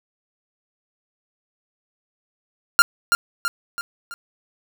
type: tone with echo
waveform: 45% pulse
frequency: 1396.9 Hz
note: F6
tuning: in tune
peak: -8 dBFS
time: 2.79-2.82 s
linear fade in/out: 0 ms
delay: 330 ms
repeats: 4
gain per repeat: -6 dB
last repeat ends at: 4.14 s
effects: none